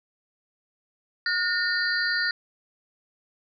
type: tone cluster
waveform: sine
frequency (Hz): 1440 / 1823 / 4142 / 4635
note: F#6 / A#6 / C8 / D8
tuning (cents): -47 / -39 / -18 / -24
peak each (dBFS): -27 / -26 / -33 / -30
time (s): 1.26-2.31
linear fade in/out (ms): 2
effects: none